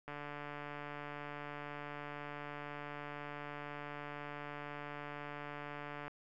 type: click train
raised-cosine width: 0.5 ms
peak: -30 dBFS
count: 877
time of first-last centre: 0.08-6.08 s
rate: 146 Hz
effects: none